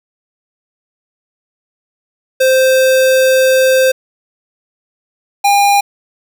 square tone pair in turn, 522 / 807.2 Hz, C5 / G#5, -4 / -49 cents, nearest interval minor sixth, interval 755 cents, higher second, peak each -8 dBFS, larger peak neither, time 2.4-3.92 / 5.44-5.81 s, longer first, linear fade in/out 10 ms, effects 7-bit

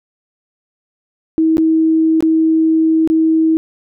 sine tone with dropouts, 320.6 Hz, E4, 48 cents flat, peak -9 dBFS, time 1.38-3.57 s, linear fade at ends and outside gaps 0 ms, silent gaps 1.57-1.581 / 2.206-2.225 / 3.075-3.1 s, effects none

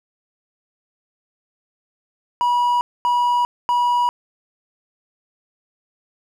triangle tone bursts, 970 Hz, B5, 31 cents flat, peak -13 dBFS, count 3, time 2.41-4.09 s, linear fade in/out 0 ms, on 400 ms, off 240 ms, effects none

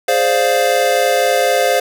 square chord, D half-diminished seventh, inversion second, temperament equal, 415.3 / 523.3 / 587.3 / 698.5 Hz, Ab4 / C5 / D5 / F5, 0 / 0 / 0 / 0 cents, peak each -22 / -16 / -21 / -17 dBFS, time 0.08-1.8 s, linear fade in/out 5 ms, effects none

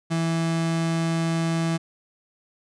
35% pulse tone, 164.81 Hz, E3, in tune, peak -20 dBFS, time 0.1-1.78 s, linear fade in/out 20 ms, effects resampled to 22050 Hz

